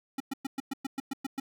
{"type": "tone bursts", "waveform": "square", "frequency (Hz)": 270.4, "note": "C#4", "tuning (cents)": -43, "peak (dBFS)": -31, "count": 10, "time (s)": [0.18, 1.4], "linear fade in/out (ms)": 5, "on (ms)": 23, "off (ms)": 110, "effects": []}